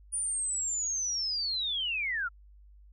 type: linear sweep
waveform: sine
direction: down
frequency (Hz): 9490 to 1323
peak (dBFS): -29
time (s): 0.12-2.29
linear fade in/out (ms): 20
effects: added 50 Hz sine -52 dBFS peak until 2.92 s